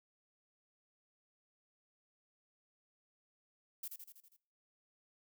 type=noise with echo; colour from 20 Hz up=violet; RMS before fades=-43 dBFS; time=3.83-3.88 s; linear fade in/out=5 ms; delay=81 ms; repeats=6; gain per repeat=-4 dB; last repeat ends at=4.366 s; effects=noise-tail reverb RT60 0.5 s tail -22 dB re dry